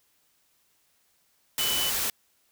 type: tone in noise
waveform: sine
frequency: 2991 Hz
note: F#7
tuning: 18 cents sharp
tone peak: -28 dBFS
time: 1.59-1.9 s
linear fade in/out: 2 ms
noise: white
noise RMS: -28 dBFS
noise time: 1.58-2.1 s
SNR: -3 dB
effects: white hiss -68 dBFS RMS until 2.51 s